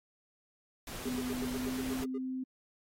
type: noise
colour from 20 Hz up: pink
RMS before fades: -43 dBFS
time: 0.87-2.04 s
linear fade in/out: 2 ms
type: tone bursts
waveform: triangle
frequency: 405.5 Hz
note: G#4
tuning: 41 cents flat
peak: -35 dBFS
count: 10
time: 1.05-2.183 s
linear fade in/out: 10 ms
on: 44 ms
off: 77 ms
type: tone with pitch glide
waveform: sine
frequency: 250.8 to 258.9 Hz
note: B3 to C4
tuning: +27 to -18 cents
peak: -34 dBFS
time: 1.05-2.44 s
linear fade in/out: 10 ms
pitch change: +55 cents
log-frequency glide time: 1.51-1.83 s
effects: AAC 48 kbps